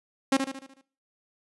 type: tone with echo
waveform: sawtooth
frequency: 269.8 Hz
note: C#4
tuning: 47 cents flat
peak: -15 dBFS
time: 0.32-0.37 s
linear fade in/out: 5 ms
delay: 74 ms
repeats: 6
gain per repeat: -6 dB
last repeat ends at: 0.814 s
effects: noise-tail reverb RT60 0.4 s tail -18 dB re dry + resampled to 24000 Hz